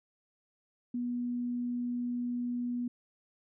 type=tone; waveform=sine; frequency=243.3 Hz; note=B3; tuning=26 cents flat; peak=-31 dBFS; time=0.94-2.88 s; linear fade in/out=5 ms; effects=none